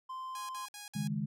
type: tone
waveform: triangle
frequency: 1039 Hz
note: C6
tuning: 12 cents flat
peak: -37 dBFS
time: 0.09-0.66 s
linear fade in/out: 10 ms
type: tone bursts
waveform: 5% pulse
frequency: 826 Hz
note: G#5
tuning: 10 cents flat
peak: -33 dBFS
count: 4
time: 0.35-1.075 s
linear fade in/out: 2 ms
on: 140 ms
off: 55 ms
type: chord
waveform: sine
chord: C# suspended second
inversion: none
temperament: just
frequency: 138.59 / 155.92 / 207.9 Hz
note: C#3 / D#3 / G#3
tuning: 0 / +4 / +2 cents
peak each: -39 / -36 / -35 dBFS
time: 0.95-1.26 s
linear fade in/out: 10 ms
effects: none